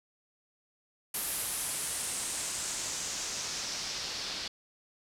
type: noise with low-pass filter sweep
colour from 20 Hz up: white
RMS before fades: -36 dBFS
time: 1.14-4.48 s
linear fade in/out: 5 ms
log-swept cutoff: 12000 to 4500 Hz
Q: 2.5
effects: none